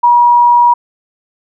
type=tone; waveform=sine; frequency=960 Hz; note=B5; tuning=49 cents flat; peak=-4 dBFS; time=0.03-0.74 s; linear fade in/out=10 ms; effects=none